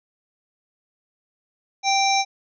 harmonic tone, 784 Hz, G5, in tune, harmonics 1 / 3 / 5 / 7 / 8, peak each -19 / -24 / -26 / -27 / -28 dBFS, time 1.83-2.25 s, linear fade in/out 50 ms, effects none

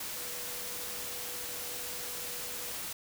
sine tone in noise, 489.1 Hz, B4, 17 cents flat, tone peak -50 dBFS, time 0.16-2.72 s, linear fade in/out 5 ms, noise white, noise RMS -39 dBFS, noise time 0-2.93 s, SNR -14 dB, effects none

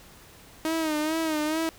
sawtooth tone with vibrato, 313.5 Hz, D#4, 13 cents sharp, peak -21 dBFS, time 0.65-1.69 s, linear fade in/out 0 ms, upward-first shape sine, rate 2.3 Hz, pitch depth 68 cents each way, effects pink hiss -51 dBFS RMS until 1.78 s

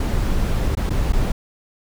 brown noise with dropouts, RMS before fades -19 dBFS, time 0-1.32 s, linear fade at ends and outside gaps 5 ms, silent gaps 0.752-0.77 / 0.895-0.904 / 1.124-1.131 s, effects none

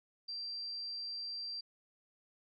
sine tone, 4711 Hz, D8, 5 cents sharp, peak -39 dBFS, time 0.28-1.61 s, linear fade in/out 10 ms, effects none

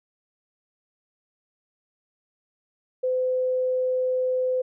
sine tone, 510 Hz, C5, 44 cents flat, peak -21 dBFS, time 3.03-4.62 s, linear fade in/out 10 ms, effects none

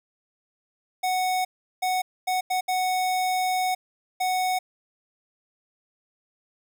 square tone bursts at uneven times, 740 Hz, F#5, in tune, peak -23 dBFS, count 6, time 1.03-1.45 / 1.82-2.02 / 2.27-2.41 / 2.5-2.61 / 2.68-3.75 / 4.2-4.59 s, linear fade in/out 10 ms, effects 10-bit

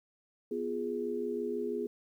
sine chord, F diminished, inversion second, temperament equal, 246.9 / 349.2 / 415.3 Hz, Cb4 / F4 / Ab4, 0 / 0 / 0 cents, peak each -38 / -38 / -34 dBFS, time 0.51-1.87 s, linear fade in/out 5 ms, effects 11-bit

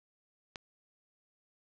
click, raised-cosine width 0.2 ms, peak -23 dBFS, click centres 0.558 s, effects low-pass 7000 Hz 12 dB/octave

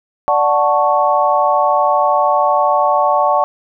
sine chord, D major seventh, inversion none, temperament equal, 587.3 / 740 / 880 / 1108.7 Hz, D5 / F#5 / A5 / C#6, 0 / 0 / 0 / 0 cents, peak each -16 dBFS, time 0.28-3.44 s, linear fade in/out 0 ms, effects none

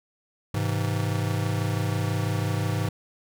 square chord, Ab augmented, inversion none, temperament just, 103.83 / 129.78 / 162.23 Hz, Ab2 / C3 / E3, 0 / -14 / -27 cents, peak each -27 / -31 / -31 dBFS, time 0.54-2.89 s, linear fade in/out 5 ms, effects none

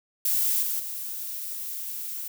violet noise with level steps, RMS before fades -24 / -28 / -34 dBFS, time 0.25-2.28 s, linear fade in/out 5 ms, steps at 0.62 / 0.79 s, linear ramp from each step 10 ms, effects none

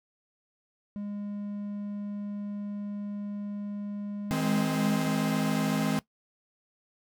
triangle tone, 204.7 Hz, G#3, 25 cents flat, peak -31 dBFS, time 0.96-5.07 s, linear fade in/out 0 ms
45% pulse chord, Ab major, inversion second, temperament equal with one note detuned, 159.48 / 207.7 / 261.6 Hz, Eb3 / Ab3 / C4, +43 / 0 / 0 cents, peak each -31 / -29 / -30 dBFS, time 4.31-5.99 s, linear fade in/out 0 ms
effects noise-tail reverb RT60 0.1 s tail -18 dB re dry

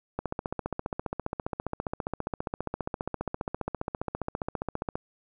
click train, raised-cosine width 1 ms, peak -16 dBFS, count 72, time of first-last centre 0.19-4.955 s, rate 14.9 Hz, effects none

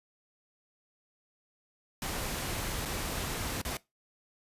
pink noise with dropouts, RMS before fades -35 dBFS, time 2.02-3.77 s, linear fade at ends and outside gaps 1 ms, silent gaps 2.852-2.856 / 3.616-3.65 s, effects noise-tail reverb RT60 0.2 s tail -20 dB re dry + resampled to 32000 Hz

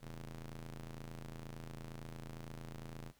sawtooth ring-modulated tone, 82.1 Hz, E2, 6 cents flat, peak -39 dBFS, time 0-3.13 s, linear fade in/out 50 ms, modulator 55.4 Hz, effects pink hiss -70 dBFS RMS until 3.19 s

